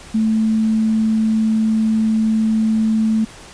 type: tone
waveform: sine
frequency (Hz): 220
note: A3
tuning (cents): 0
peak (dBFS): -13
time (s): 0.14-3.25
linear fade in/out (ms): 10
effects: pink hiss -39 dBFS RMS until 3.53 s + resampled to 22050 Hz